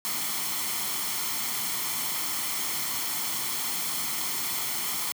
white noise with comb filter, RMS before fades -30 dBFS, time 0.05-5.12 s, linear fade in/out 0 ms, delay 0.93 ms, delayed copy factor +0.55, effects high-pass 150 Hz 12 dB/octave

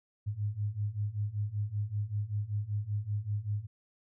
sine beating tone pair, 101.2 / 106.4 Hz, G#2 / G#2, -44 / +42 cents, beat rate 5.2 Hz, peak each -35 / -33 dBFS, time 0.26-3.67 s, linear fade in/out 20 ms, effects none

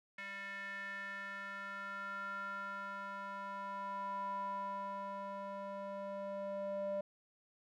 square tone with band-pass filter sweep, 197.8 Hz, G3, 16 cents sharp, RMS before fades -43 dBFS, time 0.18-7.01 s, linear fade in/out 5 ms, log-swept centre 2000 to 630 Hz, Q 5.7, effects none

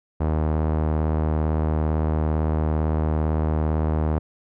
sawtooth tone with low-pass filter, 77.78 Hz, D#2, in tune, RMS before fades -22 dBFS, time 0.2-4.19 s, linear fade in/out 10 ms, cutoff 920 Hz, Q 1, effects none

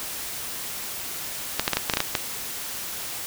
clicks, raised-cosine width 0.2 ms, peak -3 dBFS, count 9, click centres 1.596 / 1.679 / 1.733 / 1.77 / 1.898 / 1.937 / 1.971 / 2.004 / 2.152 s, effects white hiss -33 dBFS RMS until 3.26 s

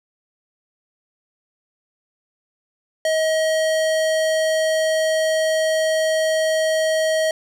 square tone with low-pass filter, 634 Hz, D#5, 32 cents sharp, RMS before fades -19 dBFS, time 3.05-7.31 s, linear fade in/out 2 ms, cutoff 10000 Hz, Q 0.71, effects none

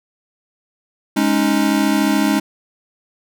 square chord, Ab suspended fourth, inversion none, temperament equal, 207.7 / 277.2 / 311.1 Hz, Ab3 / Db4 / Eb4, 0 / 0 / 0 cents, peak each -19 dBFS, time 1.16-2.4 s, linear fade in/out 10 ms, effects none

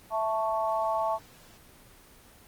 sine chord, A major, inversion second, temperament equal, 659.3 / 880 / 1108.7 Hz, E5 / A5 / C#6, 0 / 0 / 0 cents, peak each -29 / -29 / -32 dBFS, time 0.1-1.19 s, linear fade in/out 50 ms, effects pink hiss -54 dBFS RMS until 2.47 s + Opus 24 kbps

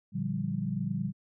sine chord, G minor seventh, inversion first, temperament equal, 116.54 / 146.83 / 174.61 / 196 Hz, Bb2 / D3 / F3 / G3, 0 / 0 / 0 / 0 cents, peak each -37 / -35 / -35 / -33 dBFS, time 0.12-1.13 s, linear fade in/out 50 ms, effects none

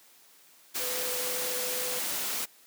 sine tone in noise, 500 Hz, B4, 21 cents sharp, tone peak -37 dBFS, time 0.79-2 s, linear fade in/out 20 ms, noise white, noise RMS -32 dBFS, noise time 0.74-2.46 s, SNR -8 dB, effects white hiss -58 dBFS RMS until 2.66 s + high-pass 200 Hz 12 dB/octave

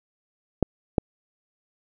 clicks, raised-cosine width 2 ms, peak -5 dBFS, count 2, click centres 0.627 / 0.982 s, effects none

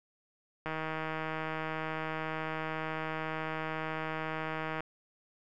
click train, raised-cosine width 0.5 ms, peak -21 dBFS, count 656, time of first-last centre 0.66-4.806 s, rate 158 Hz, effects none

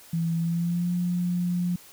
sine tone with pitch glide, 166 to 176.89 Hz, E3 to F3, +12 to +22 cents, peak -23 dBFS, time 0.13-1.76 s, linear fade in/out 5 ms, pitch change +110 cents, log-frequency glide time 0.39-0.92 s, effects white hiss -50 dBFS RMS until 1.92 s

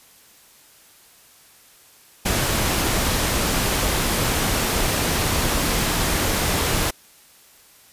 pink noise, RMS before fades -21 dBFS, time 2.25-6.91 s, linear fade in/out 10 ms, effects white hiss -51 dBFS RMS until 7.92 s + resampled to 32000 Hz

